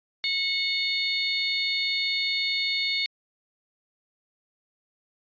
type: harmonic tone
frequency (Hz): 729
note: F#5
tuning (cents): -26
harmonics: 3 / 4 / 5 / 6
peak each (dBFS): -28 / -38 / -29 / -28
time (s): 0.24-3.06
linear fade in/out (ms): 0
type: noise with exponential decay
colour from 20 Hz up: blue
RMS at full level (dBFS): -41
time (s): 1.39-1.67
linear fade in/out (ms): 0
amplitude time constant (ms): 60
effects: resampled to 11025 Hz